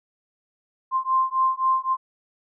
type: beating tone pair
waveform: sine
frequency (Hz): 1046.5 / 1050.3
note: C6 / C6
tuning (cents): 0 / +6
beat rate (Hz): 3.8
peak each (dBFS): -22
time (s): 0.91-1.97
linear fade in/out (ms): 50
effects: none